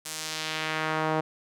sawtooth tone with band-pass filter sweep, 157 Hz, D#3, 16 cents sharp, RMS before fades -30 dBFS, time 0.05-1.21 s, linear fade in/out 10 ms, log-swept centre 9000 to 730 Hz, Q 1, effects none

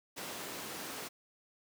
pink high-pass noise, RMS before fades -43 dBFS, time 0.16-1.09 s, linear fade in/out 20 ms, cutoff 250 Hz, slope 12 dB/octave, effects none

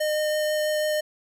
square tone with vibrato, 610 Hz, D#5, 34 cents flat, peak -23 dBFS, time 0-1.01 s, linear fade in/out 10 ms, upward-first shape triangle, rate 6.1 Hz, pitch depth 9 cents each way, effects none

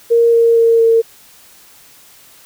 sine tone with pitch steps, 466.2 / 462.7 / 459.3 / 455.8 Hz, A#4 / A#4 / A#4 / A#4, 0 / -13 / -26 / -39 cents, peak -7 dBFS, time 0.1-1.02 s, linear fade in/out 20 ms, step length 230 ms, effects white hiss -44 dBFS RMS until 2.45 s

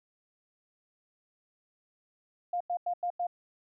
sine tone bursts, 705 Hz, F5, 16 cents sharp, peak -28 dBFS, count 5, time 2.53-3.269 s, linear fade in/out 5 ms, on 75 ms, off 91 ms, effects none

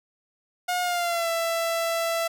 sawtooth tone with pitch glide, 718 to 666.1 Hz, F5 to E5, +48 to +18 cents, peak -20 dBFS, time 0.68-2.28 s, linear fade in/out 10 ms, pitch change -130 cents, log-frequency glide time 0.82-1.29 s, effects none

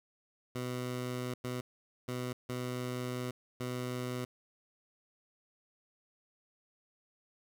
15% pulse tone bursts at uneven times, 125 Hz, B2, 21 cents sharp, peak -29 dBFS, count 5, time 0.55-1.34 / 1.44-1.61 / 2.08-2.33 / 2.49-3.31 / 3.6-4.25 s, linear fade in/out 5 ms, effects none

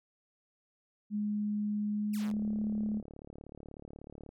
sine tone with pitch glide, 208.6 to 212.7 Hz, G#3 to G#3, +8 to +42 cents, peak -30 dBFS, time 1.1-3.02 s, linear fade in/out 50 ms, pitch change +34 cents, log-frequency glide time 1.92-2.59 s
5% pulse exponential sweep, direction down, 3019 to 51.91 Hz, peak -35 dBFS, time 2.13-2.33 s, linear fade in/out 10 ms
click train, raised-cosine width 2 ms, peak -34 dBFS, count 72, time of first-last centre 2.34-4.291 s, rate 36.4 Hz
effects none

